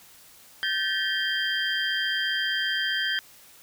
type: tone cluster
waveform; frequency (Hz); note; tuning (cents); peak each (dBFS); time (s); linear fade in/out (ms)
sine; 1554 / 1747 / 1902 / 3177 / 4820; G6 / A6 / A#6 / G7 / D8; -16 / -13 / +34 / +23 / +44; -29 / -30 / -35 / -28 / -37; 0.63-3.19; 0
effects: white hiss -52 dBFS RMS until 3.62 s